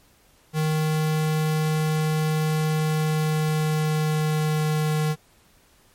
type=tone with pitch glide; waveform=square; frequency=155.56 to 153.77 Hz; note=D#3 to D#3; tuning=0 to -20 cents; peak=-21 dBFS; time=0.53-5.16 s; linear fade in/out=50 ms; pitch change=-20 cents; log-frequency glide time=2.73-4.92 s; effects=pink hiss -58 dBFS RMS until 5.94 s + MP3 64 kbps